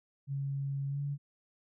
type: tone with pitch glide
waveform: sine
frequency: 138.59 to 142.4 Hz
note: C#3 to C#3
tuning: 0 to +47 cents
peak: -32 dBFS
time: 0.27-1.18 s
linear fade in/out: 50 ms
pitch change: +47 cents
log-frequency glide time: 0.88-1 s
effects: none